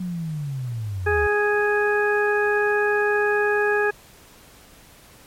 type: linear sweep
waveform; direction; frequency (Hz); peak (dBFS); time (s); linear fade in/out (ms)
sine; down; 185 to 69.3; -25; 0-1.27; 5
type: harmonic tone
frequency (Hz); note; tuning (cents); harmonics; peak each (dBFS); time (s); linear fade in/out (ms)
415.3; G#4; 0; 1 / 2 / 3 / 4 / 6; -20 / -27 / -31 / -22 / -34; 1.06-3.91; 10
effects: pink hiss -49 dBFS RMS until 5.26 s + MP3 64 kbps